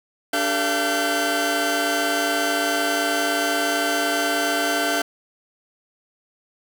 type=tone cluster; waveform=sawtooth; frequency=290.6 / 393.2 / 450.7 / 684 / 1540 Hz; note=D4 / G4 / A4 / F5 / G6; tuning=-18 / +5 / +42 / -36 / -31 cents; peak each=-23 / -28 / -27 / -20 / -21 dBFS; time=0.33-5.02 s; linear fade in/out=5 ms; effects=none